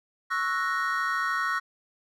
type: chord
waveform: triangle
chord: F# dominant seventh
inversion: second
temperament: equal with one note detuned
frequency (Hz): 1108.7 / 1318.5 / 1471.5 / 1864.7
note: C#6 / E6 / F#6 / A#6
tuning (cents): 0 / 0 / -10 / 0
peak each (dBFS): -29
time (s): 0.3-1.6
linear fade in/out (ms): 20
effects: none